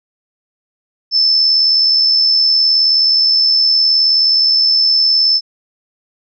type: tone with amplitude modulation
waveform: sine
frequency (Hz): 5274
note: E8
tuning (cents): 0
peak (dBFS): -7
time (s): 1.11-5.41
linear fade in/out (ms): 50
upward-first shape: sine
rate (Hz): 79.2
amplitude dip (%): 35
effects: none